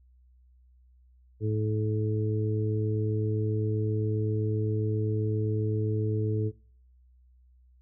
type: harmonic tone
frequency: 107.6 Hz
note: A2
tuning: 38 cents flat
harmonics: 1 / 2 / 3 / 4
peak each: -26 / -38 / -35 / -33 dBFS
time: 1.4-6.52 s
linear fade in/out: 50 ms
effects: noise-tail reverb RT60 0.6 s tail -26 dB re dry + added 62 Hz sine -56 dBFS peak until 7.81 s